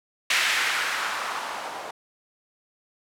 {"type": "noise with low-pass filter sweep", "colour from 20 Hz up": "violet", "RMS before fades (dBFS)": -27, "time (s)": [0.3, 1.91], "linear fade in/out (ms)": 5, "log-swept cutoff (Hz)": [2300, 700], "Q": 1.6, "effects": []}